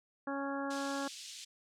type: harmonic tone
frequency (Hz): 277.2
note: C#4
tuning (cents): 0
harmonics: 1 / 2 / 3 / 4 / 5 / 6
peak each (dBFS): -38 / -41 / -43 / -44 / -45 / -46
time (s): 0.27-1.08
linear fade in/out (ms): 5
type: band-pass noise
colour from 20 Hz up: pink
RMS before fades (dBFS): -48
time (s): 0.7-1.45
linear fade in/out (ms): 10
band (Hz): 3000 to 7900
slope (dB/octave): 24
effects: none